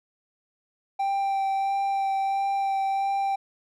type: tone with vibrato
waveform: triangle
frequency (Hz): 784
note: G5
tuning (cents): 0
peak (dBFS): -21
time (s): 0.99-3.36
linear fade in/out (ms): 10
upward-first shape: sine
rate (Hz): 1.5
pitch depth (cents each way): 12
effects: none